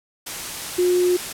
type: tone in noise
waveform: sine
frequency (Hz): 359.1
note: F4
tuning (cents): +48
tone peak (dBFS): -15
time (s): 0.78-1.17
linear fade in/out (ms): 10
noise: white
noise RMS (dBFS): -30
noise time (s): 0.26-1.33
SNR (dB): +12
effects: low-pass 12000 Hz 12 dB/octave